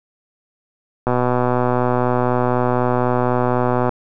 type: click train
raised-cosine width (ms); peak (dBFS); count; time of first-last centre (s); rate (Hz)
1; -4; 351; 1.07-3.893; 124
effects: none